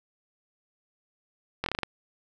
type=slowing click train; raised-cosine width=0.3 ms; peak=-12 dBFS; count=7; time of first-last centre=1.64-1.833 s; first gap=22 ms; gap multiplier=1.15; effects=none